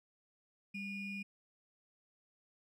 triangle ring-modulated tone, 1318.5 Hz, E6, in tune, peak -35 dBFS, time 0.74-1.23 s, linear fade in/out 10 ms, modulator 1120 Hz, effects none

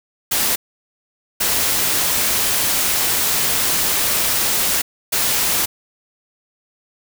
white noise bursts at uneven times, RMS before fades -18 dBFS, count 3, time 0.31-0.56 / 1.4-4.82 / 5.12-5.66 s, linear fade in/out 10 ms, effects none

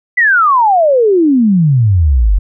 sine exponential sweep, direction down, 2020 to 43.65 Hz, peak -6 dBFS, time 0.17-2.39 s, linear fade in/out 10 ms, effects none

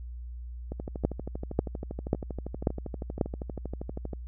two click trains, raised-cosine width 2 ms, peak -22 / -10 dBFS, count 44 / 5, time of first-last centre 0.72-4.133 / 1.05-3.212 s, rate 12.6 / 1.85 Hz, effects added 60 Hz sine -37 dBFS peak until 4.27 s

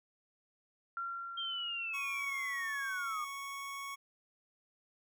sine tone with exponential decay, 1374 Hz, F6, 29 cents flat, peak -35 dBFS, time 0.97-3.23 s, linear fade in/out 1 ms, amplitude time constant 490 ms
sine linear sweep, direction down, 3200 to 1175 Hz, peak -36 dBFS, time 1.37-3.25 s, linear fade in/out 10 ms
25% pulse tone, 1108.7 Hz, C#6, in tune, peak -37 dBFS, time 1.93-3.96 s, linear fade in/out 20 ms
effects none

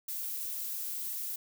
violet noise, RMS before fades -37 dBFS, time 0.08-1.36 s, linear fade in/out 5 ms, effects none

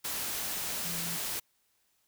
sine tone in noise, 170 Hz, F3, 46 cents flat, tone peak -41 dBFS, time 0.84-1.17 s, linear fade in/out 10 ms, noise white, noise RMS -35 dBFS, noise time 0.04-1.4 s, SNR -9 dB, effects white hiss -73 dBFS RMS until 2.07 s

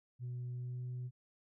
sine tone with pitch glide, 123.47 to 124.83 Hz, B2 to B2, 0 to +19 cents, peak -37 dBFS, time 0.19-1.11 s, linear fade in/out 50 ms, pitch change +19 cents, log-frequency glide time 0.51-0.83 s, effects tanh soft clip ceiling -37 dBFS

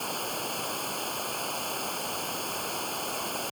pink noise with comb filter, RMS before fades -33 dBFS, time 0-3.5 s, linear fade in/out 5 ms, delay 0.52 ms, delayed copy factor -1, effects high-pass 100 Hz 12 dB/octave

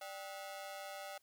sawtooth ring-modulated tone, 686 Hz, F5, 31 cents flat, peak -38 dBFS, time 0.01-1.18 s, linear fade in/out 5 ms, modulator 97.5 Hz, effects white hiss -75 dBFS RMS until 1.22 s

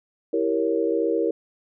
sine chord, E diminished seventh, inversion none, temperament equal, 329.6 / 392 / 466.2 / 554.4 Hz, E4 / G4 / Bb4 / Db5, 0 / 0 / 0 / 0 cents, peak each -25 / -27 / -23 / -29 dBFS, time 0.33-1.31 s, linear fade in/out 5 ms, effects none

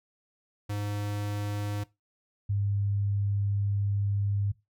square / sine tone pair in turn, 103 / 100.76 Hz, G#2 / G2, -14 / +48 cents, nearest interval unison, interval 38 cents, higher first, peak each -31 / -25 dBFS, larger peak second, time 0.69-1.84 / 2.49-4.52 s, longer second, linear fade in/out 10 ms, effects noise-tail reverb RT60 0.2 s tail -18 dB re dry

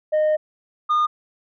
sine tone pair in turn, 615 / 1219.7 Hz, D#5 / D#6, -20 / -35 cents, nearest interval octave, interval 1185 cents, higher second, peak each -13 dBFS, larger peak neither, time 0.12-0.37 / 0.89-1.07 s, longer first, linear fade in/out 20 ms, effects tanh soft clip ceiling -15 dBFS

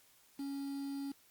triangle tone with quantisation, 277.7 Hz, C#4, 3 cents sharp, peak -36 dBFS, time 0.39-1.12 s, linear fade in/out 5 ms, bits 9, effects white hiss -66 dBFS RMS until 1.3 s + Opus 48 kbps

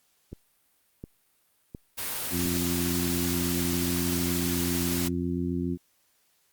click train, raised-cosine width 3 ms, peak -25 dBFS, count 4, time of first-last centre 0.33-2.458 s, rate 1.41 Hz
white noise, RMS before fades -32 dBFS, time 1.97-5.09 s, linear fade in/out 20 ms
harmonic tone, 87.31 Hz, F2, in tune, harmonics 1 / 2 / 3 / 4, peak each -34 / -31 / -30 / -34 dBFS, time 2.3-5.78 s, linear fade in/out 50 ms
effects white hiss -68 dBFS RMS until 6.52 s + Opus 48 kbps

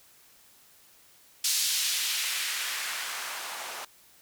blue noise with band-pass filter sweep, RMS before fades -31 dBFS, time 1.44-3.85 s, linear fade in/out 5 ms, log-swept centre 4800 to 700 Hz, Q 1.1, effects white hiss -58 dBFS RMS until 4.21 s

